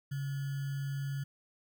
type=tone with sample-and-hold; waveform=sine; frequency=138.59 Hz; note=C#3; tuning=in tune; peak=-33 dBFS; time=0.11-1.24 s; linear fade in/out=10 ms; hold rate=1575 Hz; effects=none